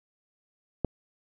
click, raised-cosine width 2 ms, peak -12 dBFS, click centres 0.847 s, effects none

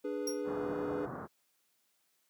triangle chord, G# diminished, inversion second, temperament equal, 293.7 / 415.3 / 493.9 Hz, D4 / G#4 / B4, 0 / 0 / 0 cents, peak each -37 / -36 / -37 dBFS, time 0.04-1.06 s, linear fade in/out 10 ms
sawtooth tone with exponential decay, 5610 Hz, F8, 7 cents sharp, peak -30 dBFS, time 0.27-0.42 s, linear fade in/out 5 ms, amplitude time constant 32 ms
pink low-pass noise, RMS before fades -40 dBFS, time 0.44-1.28 s, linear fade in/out 50 ms, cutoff 1500 Hz, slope 48 dB/octave
effects white hiss -75 dBFS RMS until 2.29 s + high-pass 150 Hz 12 dB/octave

